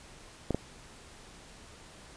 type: clicks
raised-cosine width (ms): 2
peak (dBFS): -15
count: 2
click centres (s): 0.507 / 0.546
effects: pink hiss -52 dBFS RMS until 2.16 s + resampled to 22050 Hz